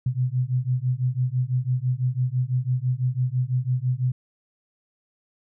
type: beating tone pair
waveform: sine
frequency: 123.7 / 129.7 Hz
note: B2 / C3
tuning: +3 / -15 cents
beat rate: 6 Hz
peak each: -24 dBFS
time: 0.06-4.12 s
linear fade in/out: 5 ms
effects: none